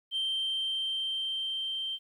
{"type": "tone with level ramp", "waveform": "sine", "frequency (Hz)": 3136, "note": "G7", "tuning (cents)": 0, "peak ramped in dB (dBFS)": [-26, -31], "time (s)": [0.11, 1.99], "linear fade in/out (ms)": 50, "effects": ["tanh soft clip ceiling -26 dBFS", "11-bit"]}